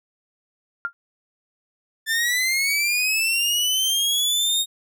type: tone with exponential decay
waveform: sine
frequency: 1396.9 Hz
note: F6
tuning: in tune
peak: -18 dBFS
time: 0.85-0.93 s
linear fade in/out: 0 ms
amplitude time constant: 16 ms
type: linear sweep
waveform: sawtooth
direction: up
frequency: 1760 to 3734 Hz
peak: -16 dBFS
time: 2.06-4.66 s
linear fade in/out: 50 ms
effects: none